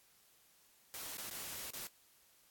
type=noise with dropouts; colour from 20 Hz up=white; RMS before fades=-45 dBFS; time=0.94-1.87 s; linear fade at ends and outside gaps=0 ms; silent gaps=1.171-1.182 / 1.297-1.31 / 1.705-1.735 s; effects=white hiss -68 dBFS RMS until 2.5 s + AAC 64 kbps